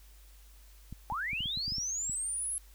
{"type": "clicks", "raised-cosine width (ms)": 5, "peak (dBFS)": -30, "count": 10, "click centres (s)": [0.926, 1.123, 1.332, 1.406, 1.458, 1.574, 1.68, 1.722, 1.783, 2.097]}
{"type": "linear sweep", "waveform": "sine", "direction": "up", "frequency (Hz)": [784, 11000], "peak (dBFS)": -32, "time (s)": [1.1, 2.58], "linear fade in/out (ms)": 0}
{"effects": ["added 50 Hz sine -53 dBFS peak until 2.74 s", "white hiss -62 dBFS RMS until 2.74 s"]}